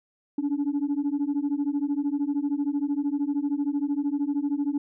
sine beating tone pair, 280.2 / 293.2 Hz, C#4 / D4, +19 / -3 cents, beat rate 13 Hz, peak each -25 / -25 dBFS, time 0.38-4.78 s, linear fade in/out 5 ms, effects tanh soft clip ceiling -20 dBFS

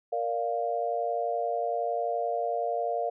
sine chord, Bb major, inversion none, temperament equal, 466.2 / 587.3 / 698.5 Hz, Bb4 / D5 / F5, 0 / 0 / 0 cents, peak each -32 / -33 / -29 dBFS, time 0.12-3.1 s, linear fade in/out 10 ms, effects none

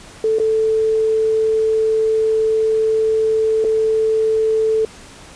sine tone with dropouts, 440 Hz, A4, in tune, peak -13 dBFS, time 0.24-4.85 s, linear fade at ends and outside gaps 2 ms, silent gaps 0.386-0.398 / 3.642-3.647 s, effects pink hiss -40 dBFS RMS until 5.35 s + resampled to 22050 Hz

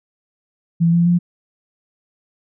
sine tone with pitch steps, 167.8 / 171.13 / 174.52 Hz, E3 / F3 / F3, +31 / -35 / -1 cents, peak -11 dBFS, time 0.8-1.19 s, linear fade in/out 20 ms, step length 130 ms, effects none

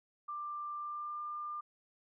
sine tone with pitch glide, 1185 to 1198.1 Hz, D6 to D6, +15 to +34 cents, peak -38 dBFS, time 0.28-1.61 s, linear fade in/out 10 ms, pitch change +19 cents, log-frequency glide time 0.76-1.21 s, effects none

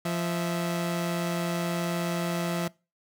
sawtooth tone pair together, 172.96 / 653 Hz, F3 / E5, -16 / -17 cents, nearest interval octave + major seventh, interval 2299 cents, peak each -24 / -30 dBFS, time 0.05-2.68 s, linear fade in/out 5 ms, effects noise-tail reverb RT60 0.3 s tail -23 dB re dry

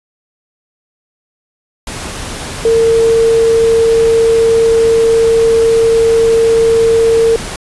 sine tone in noise, 455.4 Hz, A#4, 40 cents flat, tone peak -6 dBFS, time 2.65-7.36 s, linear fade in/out 2 ms, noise pink, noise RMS -23 dBFS, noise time 1.87-7.56 s, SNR +14 dB, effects resampled to 24000 Hz

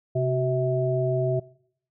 sine tone cluster, 131.1 / 375.5 / 647 Hz, C3 / F#4 / E5, +4 / +26 / -32 cents, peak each -24 / -27 / -26 dBFS, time 0.15-1.4 s, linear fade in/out 10 ms, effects noise-tail reverb RT60 0.7 s tail -23 dB re dry

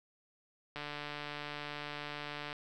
click train, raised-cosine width 0.3 ms, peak -25 dBFS, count 261, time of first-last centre 0.76-2.529 s, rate 147 Hz, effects none

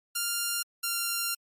5% pulse tone pair in turn, 1396.9 / 1384.8 Hz, F6 / F6, 0 / -15 cents, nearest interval unison, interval 15 cents, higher first, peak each -16 dBFS, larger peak neither, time 0.15-0.63 / 0.83-1.35 s, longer second, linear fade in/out 10 ms, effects MP3 64 kbps

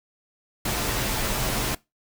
pink noise with comb filter, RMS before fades -26 dBFS, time 0.65-1.75 s, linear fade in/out 5 ms, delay 12 ms, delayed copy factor -0.55, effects noise-tail reverb RT60 0.2 s tail -21 dB re dry

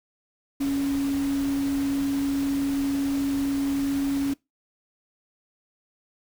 sine tone in noise, 277.5 Hz, C#4, 2 cents sharp, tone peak -22 dBFS, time 0.6-4.34 s, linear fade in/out 10 ms, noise pink, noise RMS -38 dBFS, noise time 0.6-4.34 s, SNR +13 dB, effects noise-tail reverb RT60 0.2 s tail -22 dB re dry

